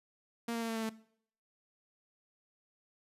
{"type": "tone with pitch steps", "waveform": "sawtooth", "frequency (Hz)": [233.1, 230.7, 228.3, 225.9, 223.6, 221.3], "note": ["A#3", "A#3", "A#3", "A3", "A3", "A3"], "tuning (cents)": [0, -18, -36, 46, 28, 10], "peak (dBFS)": -30, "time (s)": [0.48, 0.894], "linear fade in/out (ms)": 5, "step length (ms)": 69, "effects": ["noise-tail reverb RT60 0.6 s tail -19 dB re dry", "resampled to 32000 Hz"]}